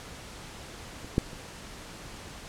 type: clicks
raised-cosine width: 3 ms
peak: -29 / -9 / -29 dBFS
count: 3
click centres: 1.046 / 1.181 / 1.332 s
effects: pink hiss -44 dBFS RMS until 2.48 s + low-pass 9000 Hz 12 dB/octave